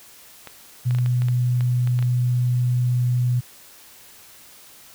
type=clicks; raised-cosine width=0.3 ms; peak=-20 dBFS; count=11; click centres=0.473 / 0.909 / 0.949 / 0.986 / 1.061 / 1.22 / 1.285 / 1.608 / 1.874 / 1.99 / 2.026 s
type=tone; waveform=sine; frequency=123.47 Hz; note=B2; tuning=in tune; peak=-17 dBFS; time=0.85-3.41 s; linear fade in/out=20 ms
effects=white hiss -47 dBFS RMS until 4.94 s